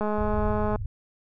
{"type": "click train", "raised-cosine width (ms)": 1, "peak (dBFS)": -15, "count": 159, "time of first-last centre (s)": [0.01, 0.759], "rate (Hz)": 211}
{"type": "low-pass noise", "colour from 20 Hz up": "white", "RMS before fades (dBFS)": -30, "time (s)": [0.18, 0.86], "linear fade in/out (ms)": 2, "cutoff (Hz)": 120, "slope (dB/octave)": 96}
{"effects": []}